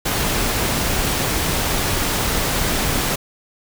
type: noise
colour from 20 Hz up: pink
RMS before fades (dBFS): -20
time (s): 0.05-3.16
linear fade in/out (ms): 10
effects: none